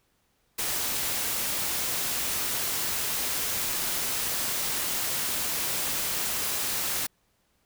white noise, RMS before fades -29 dBFS, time 0.58-7.07 s, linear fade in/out 10 ms, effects pink hiss -70 dBFS RMS until 7.65 s

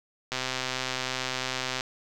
click train, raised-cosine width 0.2 ms, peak -12 dBFS, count 193, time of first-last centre 0.32-1.808 s, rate 129 Hz, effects none

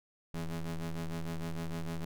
40% pulse ring-modulated tone, 83.6 Hz, E2, 25 cents sharp, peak -31 dBFS, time 0.34-2.05 s, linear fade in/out 5 ms, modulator 80.3 Hz, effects none

